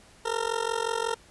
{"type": "tone with amplitude modulation", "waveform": "20% pulse", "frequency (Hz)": 458.7, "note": "A#4", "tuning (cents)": -28, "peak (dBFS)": -18, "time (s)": [0.25, 1.15], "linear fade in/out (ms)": 10, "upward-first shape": "sine", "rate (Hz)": 45.5, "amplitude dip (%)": 90, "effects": ["pink hiss -55 dBFS RMS until 1.3 s", "resampled to 24000 Hz"]}